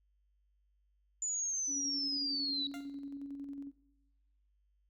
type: linear sweep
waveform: sine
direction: down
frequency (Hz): 7040 to 3873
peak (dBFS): -33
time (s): 1.22-2.67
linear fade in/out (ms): 2
type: tone with tremolo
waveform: sine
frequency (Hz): 280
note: C#4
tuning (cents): +18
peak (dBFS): -39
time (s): 1.67-3.72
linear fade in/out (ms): 50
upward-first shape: square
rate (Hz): 11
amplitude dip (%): 35
type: tone with exponential decay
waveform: 15% pulse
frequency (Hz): 698.5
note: F5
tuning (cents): 0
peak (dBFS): -37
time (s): 2.74-2.94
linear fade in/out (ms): 0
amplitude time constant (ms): 42
effects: noise-tail reverb RT60 1.0 s tail -20 dB re dry + added 50 Hz sine -70 dBFS peak until 4.89 s